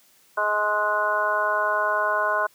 harmonic tone, 210 Hz, G#3, 19 cents sharp, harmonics 2 / 3 / 4 / 5 / 6 / 7, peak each -35 / -26 / -33 / -24 / -33 / -25 dBFS, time 0.37-2.47 s, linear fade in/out 10 ms, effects white hiss -58 dBFS RMS until 2.54 s + high-pass 100 Hz 12 dB/octave

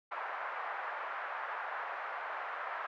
white band-pass noise, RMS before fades -40 dBFS, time 0.11-2.87 s, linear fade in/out 10 ms, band 650 to 1600 Hz, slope 24 dB/octave, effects none

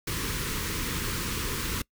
pink band-stop noise, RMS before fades -31 dBFS, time 0.07-1.82 s, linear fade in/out 5 ms, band 490 to 980 Hz, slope 48 dB/octave, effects noise-tail reverb RT60 0.1 s tail -24 dB re dry

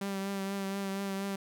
sawtooth tone with vibrato, 196 Hz, G3, in tune, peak -29 dBFS, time 0.01-1.36 s, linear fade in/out 5 ms, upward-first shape triangle, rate 4.2 Hz, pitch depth 28 cents each way, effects none

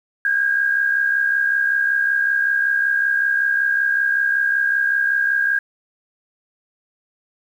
sine tone pair together, 1558.7 / 1624 Hz, G6 / G#6, -10 / -39 cents, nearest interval minor second, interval 71 cents, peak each -24 / -16 dBFS, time 0.25-5.59 s, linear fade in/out 2 ms, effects 8-bit

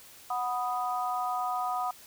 sine chord, B major, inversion second, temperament equal with one note detuned, 736.6 / 987.8 / 1244.5 Hz, F#5 / B5 / D#6, -8 / 0 / 0 cents, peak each -31 / -35 / -33 dBFS, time 0.3-1.91 s, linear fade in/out 5 ms, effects white hiss -52 dBFS RMS until 2.06 s

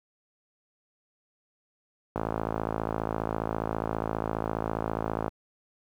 click train, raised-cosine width 1 ms, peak -14 dBFS, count 172, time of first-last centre 2.16-5.28 s, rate 54.8 Hz, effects high-pass 60 Hz 12 dB/octave + 9-bit

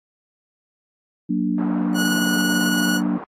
sine chord, Gb augmented, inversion none, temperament equal with one note detuned, 185 / 234.8 / 293.7 Hz, Gb3 / Bb3 / D4, 0 / +13 / 0 cents, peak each -23 dBFS, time 1.29-3.18 s, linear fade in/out 10 ms
white band-pass noise, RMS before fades -34 dBFS, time 1.58-3.24 s, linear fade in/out 2 ms, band 160 to 1200 Hz, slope 24 dB/octave
sawtooth tone with tremolo, 1462 Hz, F#6, 21 cents flat, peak -17 dBFS, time 1.94-3.01 s, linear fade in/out 50 ms, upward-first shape square, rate 18 Hz, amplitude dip 25%
effects AAC 48 kbps

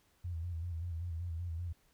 sine tone with vibrato, 84.8 Hz, E2, 50 cents sharp, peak -36 dBFS, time 0.24-1.73 s, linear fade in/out 10 ms, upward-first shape square, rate 5.2 Hz, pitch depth 63 cents each way, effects pink hiss -71 dBFS RMS until 1.93 s

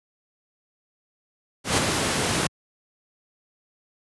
pink noise with ADSR envelope, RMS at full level -18 dBFS, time 1.64-2.47 s, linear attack 130 ms, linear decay 22 ms, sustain -5 dB, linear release 4 ms, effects high-pass 100 Hz 12 dB/octave + resampled to 24000 Hz

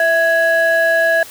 sine tone pair together, 659.1 / 1666 Hz, E5 / G#6, 0 / +5 cents, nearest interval octave + major third, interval 1605 cents, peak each -12 dBFS, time 0-1.23 s, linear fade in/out 2 ms, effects tanh soft clip ceiling -7 dBFS + white hiss -36 dBFS RMS until 1.3 s

